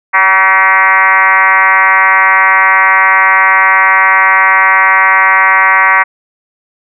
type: tone with frequency modulation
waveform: sine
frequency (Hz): 1529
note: G6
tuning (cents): -44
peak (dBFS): -4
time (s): 0.13-6.04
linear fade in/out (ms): 20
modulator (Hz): 193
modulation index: 3.4
effects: none